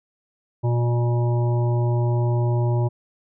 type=harmonic tone; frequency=119.9 Hz; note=A#2; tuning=49 cents sharp; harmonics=1 / 3 / 5 / 7 / 8; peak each=-18 / -28 / -32 / -35 / -36 dBFS; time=0.63-2.89 s; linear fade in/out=20 ms; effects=none